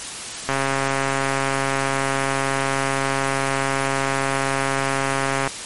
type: click train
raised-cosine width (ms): 0.5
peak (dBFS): -6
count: 679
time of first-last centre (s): 0.49-5.475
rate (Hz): 136
effects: white hiss -31 dBFS RMS until 5.65 s + MP3 48 kbps